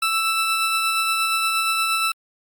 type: tone with tremolo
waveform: 20% pulse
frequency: 1322 Hz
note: E6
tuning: 5 cents sharp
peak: -13 dBFS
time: 0.02-2.12 s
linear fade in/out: 5 ms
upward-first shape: sine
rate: 8.5 Hz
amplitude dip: 25%
effects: Opus 48 kbps